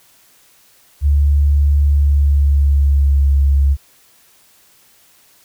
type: tone with pitch glide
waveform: sine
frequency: 71.9 to 69.53 Hz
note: D2 to C#2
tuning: -36 to +6 cents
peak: -9 dBFS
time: 1.01-3.77 s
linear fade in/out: 50 ms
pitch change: -58 cents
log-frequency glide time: 1.88-3.29 s
effects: white hiss -51 dBFS RMS until 5.44 s